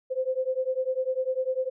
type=beating tone pair; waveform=sine; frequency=513 / 523 Hz; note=C5 / C5; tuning=-34 / -1 cents; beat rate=10 Hz; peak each=-28 dBFS; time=0.1-1.7 s; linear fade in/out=20 ms; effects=none